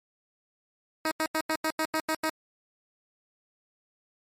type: tone bursts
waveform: 10% pulse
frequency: 315.7 Hz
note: D#4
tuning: 25 cents sharp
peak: -17 dBFS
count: 9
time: 1.05-2.296 s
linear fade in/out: 2 ms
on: 62 ms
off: 86 ms
effects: MP3 64 kbps